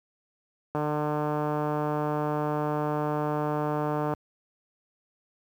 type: click train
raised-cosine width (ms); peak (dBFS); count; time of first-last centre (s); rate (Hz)
1; -15; 509; 0.75-4.137; 150
effects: high-pass 60 Hz 12 dB/octave + 9-bit